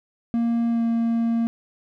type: tone with pitch glide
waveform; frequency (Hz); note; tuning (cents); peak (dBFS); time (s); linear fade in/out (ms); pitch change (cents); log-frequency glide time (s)
triangle; 233.1 to 230.7; A#3 to A#3; 0 to -18; -17; 0.34-1.47; 0; -18; 0.7-0.82
effects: none